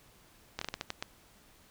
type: slowing click train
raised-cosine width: 0.2 ms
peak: -17 dBFS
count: 8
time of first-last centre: 0.59-1.025 s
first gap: 24 ms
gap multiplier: 1.31
effects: pink hiss -61 dBFS RMS until 1.7 s